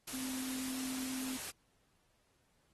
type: tone in noise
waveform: sine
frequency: 260 Hz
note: C4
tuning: 11 cents flat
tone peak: -41 dBFS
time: 0.13-1.37 s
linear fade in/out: 10 ms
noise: white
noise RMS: -43 dBFS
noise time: 0.07-1.51 s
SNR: -1 dB
effects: pink hiss -75 dBFS RMS until 2.73 s + AAC 32 kbps